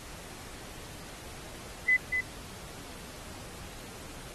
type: tone with echo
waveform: sine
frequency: 2012 Hz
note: B6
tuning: 32 cents sharp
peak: -20 dBFS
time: 1.88-1.97 s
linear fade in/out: 10 ms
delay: 240 ms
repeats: 1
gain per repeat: -6 dB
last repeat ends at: 2.21 s
effects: pink hiss -46 dBFS RMS until 4.34 s + AAC 32 kbps